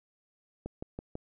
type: click train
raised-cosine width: 2 ms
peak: -24 dBFS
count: 4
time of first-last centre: 0.66-1.154 s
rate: 6.07 Hz
effects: none